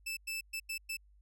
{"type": "tone bursts at uneven times", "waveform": "sawtooth", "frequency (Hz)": 2637, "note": "E7", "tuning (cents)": 0, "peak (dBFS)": -33, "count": 5, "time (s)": [[0.06, 0.17], [0.27, 0.41], [0.53, 0.6], [0.69, 0.78], [0.89, 0.97]], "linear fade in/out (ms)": 10, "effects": ["added 50 Hz sine -60 dBFS peak until 1.21 s"]}